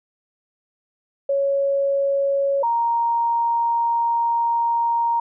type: tone pair in turn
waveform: sine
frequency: 555 / 933.4 Hz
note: C#5 / A#5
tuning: +2 / +2 cents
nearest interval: major sixth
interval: 900 cents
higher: second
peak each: -17 dBFS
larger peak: neither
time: 1.29-2.63 / 2.63-5.2 s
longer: second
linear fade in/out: 5 ms
effects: none